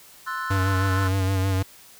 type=chord; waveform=triangle; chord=F# half-diminished seventh; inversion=second; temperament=equal; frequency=1046.5 / 1318.5 / 1480 / 1760 Hz; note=C6 / E6 / F#6 / A6; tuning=0 / 0 / 0 / 0 cents; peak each=-30 / -30 / -30 / -34 dBFS; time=0.26-1.09 s; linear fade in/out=20 ms
type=tone with vibrato; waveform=square; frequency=95.5 Hz; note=G2; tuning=45 cents flat; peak=-21 dBFS; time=0.5-1.63 s; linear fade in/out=10 ms; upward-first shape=sine; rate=6.4 Hz; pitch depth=38 cents each way
effects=white hiss -49 dBFS RMS until 1.99 s